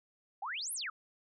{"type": "exponential two-way sweep", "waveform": "sine", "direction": "up then down", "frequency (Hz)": [726, 11700, 1178], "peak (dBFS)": -36, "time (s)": [0.42, 0.9], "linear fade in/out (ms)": 5, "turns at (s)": 0.73, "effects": []}